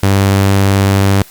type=tone; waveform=sawtooth; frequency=98.2 Hz; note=G2; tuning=4 cents sharp; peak=-4 dBFS; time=0.03-1.22 s; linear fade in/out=0 ms; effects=white hiss -39 dBFS RMS until 1.3 s + Opus 48 kbps